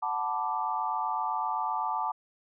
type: chord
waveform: sine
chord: B minor seventh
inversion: second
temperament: equal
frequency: 740 / 880 / 987.8 / 1174.7 Hz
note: F#5 / A5 / B5 / D6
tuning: 0 / 0 / 0 / 0 cents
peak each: -35 / -31 / -36 / -33 dBFS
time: 0.02-2.12 s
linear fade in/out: 10 ms
effects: none